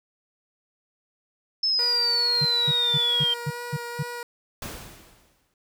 sine exponential sweep, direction down, 5274 to 3136 Hz, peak -20 dBFS, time 1.63-3.34 s, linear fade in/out 5 ms
15% pulse tone with vibrato, 478.8 Hz, A#4, 46 cents sharp, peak -26 dBFS, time 1.79-4.23 s, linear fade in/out 2 ms, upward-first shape sine, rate 2.3 Hz, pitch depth 13 cents each way
sine tone bursts, 146.83 Hz, D3, in tune, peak -23 dBFS, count 7, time 2.41-4.031 s, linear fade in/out 10 ms, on 43 ms, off 220 ms
pink noise with exponential decay, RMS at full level -33 dBFS, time 4.62-5.54 s, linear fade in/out 2 ms, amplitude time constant 200 ms
effects none

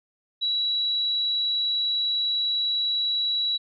sine tone, 3910 Hz, B7, 18 cents flat, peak -22 dBFS, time 0.41-3.58 s, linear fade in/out 20 ms, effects none

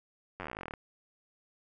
slowing click train, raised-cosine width 0.5 ms, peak -24 dBFS, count 20, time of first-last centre 0.4-0.738 s, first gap 10 ms, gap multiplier 1.06, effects none

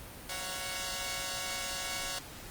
5% pulse chord, Gb major seventh, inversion second, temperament equal with one note detuned, 554.4 / 684.5 / 740 / 932.3 Hz, Db5 / F5 / Gb5 / Bb5, 0 / -35 / 0 / 0 cents, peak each -28 / -31 / -28 / -32 dBFS, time 0.29-2.19 s, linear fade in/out 5 ms, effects pink hiss -47 dBFS RMS until 2.5 s + Opus 32 kbps

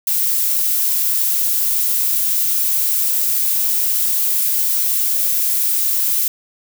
violet noise, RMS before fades -17 dBFS, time 0.07-6.28 s, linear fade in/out 2 ms, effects none

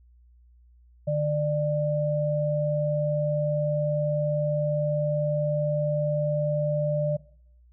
sine tone pair together, 150 / 594.8 Hz, D3 / D5, +37 / +22 cents, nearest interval 2 octaves, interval 2385 cents, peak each -26 / -25 dBFS, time 1.07-7.17 s, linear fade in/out 10 ms, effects noise-tail reverb RT60 0.6 s tail -19 dB re dry + added 60 Hz sine -53 dBFS peak until 7.72 s

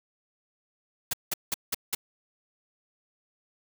white noise bursts, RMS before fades -28 dBFS, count 5, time 1.11-1.95 s, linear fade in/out 5 ms, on 24 ms, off 180 ms, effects none

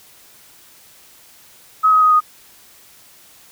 sine tone with pitch steps, 1275 / 1263.3 / 1251.6 / 1240.1 Hz, D#6 / D#6 / D#6 / D#6, +42 / +26 / +10 / -6 cents, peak -9 dBFS, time 1.83-2.206 s, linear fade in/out 20 ms, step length 94 ms, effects white hiss -47 dBFS RMS until 3.51 s

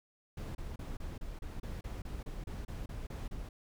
brown noise bursts, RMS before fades -41 dBFS, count 15, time 0.37-3.49 s, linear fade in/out 5 ms, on 180 ms, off 30 ms, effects none

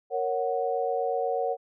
sine chord, F# major, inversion first, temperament equal, 466.2 / 554.4 / 740 Hz, A#4 / C#5 / F#5, 0 / 0 / 0 cents, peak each -29 / -30 / -29 dBFS, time 0.1-1.57 s, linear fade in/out 50 ms, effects none

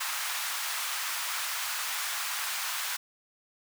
pink high-pass noise, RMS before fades -33 dBFS, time 0-2.97 s, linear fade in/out 10 ms, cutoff 990 Hz, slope 24 dB/octave, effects none

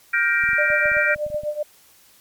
sine chord, G minor seventh, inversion third, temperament just, 1411.2 / 1568 / 1881.6 / 2352 Hz, F6 / G6 / Bb6 / D7, +18 / 0 / +16 / +2 cents, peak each -22 dBFS, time 0.13-1.15 s, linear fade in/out 10 ms
clicks, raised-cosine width 5 ms, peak -28 dBFS, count 12, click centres 0.438 / 0.49 / 0.533 / 0.703 / 0.857 / 0.917 / 0.968 / 1.16 / 1.265 / 1.302 / 1.345 / 1.435 s
sine tone with tremolo, 598 Hz, D5, 31 cents sharp, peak -19 dBFS, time 0.58-1.63 s, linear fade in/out 5 ms, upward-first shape triangle, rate 8 Hz, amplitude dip 90%
effects white hiss -53 dBFS RMS until 2.2 s + MP3 96 kbps

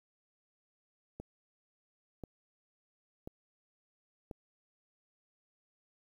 click train, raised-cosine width 2 ms, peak -29 dBFS, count 4, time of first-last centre 1.2-4.312 s, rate 0.964 Hz, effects 10-bit

